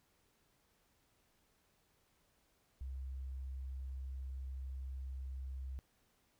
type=tone; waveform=sine; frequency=66 Hz; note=C2; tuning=16 cents sharp; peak=-40 dBFS; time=2.81-5.79 s; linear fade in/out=0 ms; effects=tanh soft clip ceiling -36 dBFS + pink hiss -75 dBFS RMS until 6.39 s